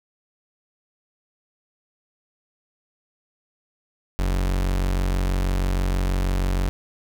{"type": "tone", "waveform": "40% pulse", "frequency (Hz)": 46.25, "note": "F#1", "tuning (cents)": 0, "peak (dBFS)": -19, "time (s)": [4.19, 6.69], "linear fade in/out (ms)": 0, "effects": []}